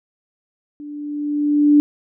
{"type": "tone with level ramp", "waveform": "sine", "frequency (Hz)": 293.7, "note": "D4", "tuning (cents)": 0, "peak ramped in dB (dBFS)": [-31, -7], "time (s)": [0.8, 1.8], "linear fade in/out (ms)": 0, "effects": []}